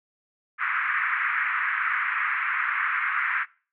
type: band-pass noise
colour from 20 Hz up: pink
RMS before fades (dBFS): -26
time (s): 0.58-3.46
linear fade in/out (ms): 50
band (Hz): 1200 to 2200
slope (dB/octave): 48
effects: noise-tail reverb RT60 0.4 s tail -23 dB re dry